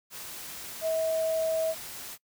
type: tone in noise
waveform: sine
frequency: 644 Hz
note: E5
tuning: 41 cents flat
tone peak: -25 dBFS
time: 0.81-1.75 s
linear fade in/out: 50 ms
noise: white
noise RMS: -41 dBFS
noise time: 0.1-2.18 s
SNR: +13 dB
effects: noise-tail reverb RT60 0.1 s tail -23 dB re dry